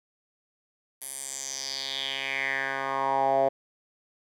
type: tone with band-pass filter sweep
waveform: 10% pulse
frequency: 135.5 Hz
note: C#3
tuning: 39 cents flat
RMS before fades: -29 dBFS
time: 1.01-3.49 s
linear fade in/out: 10 ms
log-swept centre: 11000 to 610 Hz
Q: 4.4
effects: none